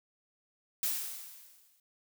blue noise with exponential decay, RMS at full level -30 dBFS, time 0.83-1.8 s, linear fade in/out 2 ms, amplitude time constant 210 ms, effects none

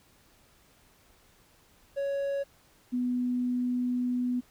triangle / sine tone pair in turn, 557 / 247.6 Hz, C#5 / B3, +8 / +5 cents, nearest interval octave + major second, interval 1403 cents, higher first, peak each -26 dBFS, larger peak neither, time 1.96-2.44 / 2.92-4.41 s, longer second, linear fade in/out 20 ms, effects pink hiss -62 dBFS RMS until 4.5 s

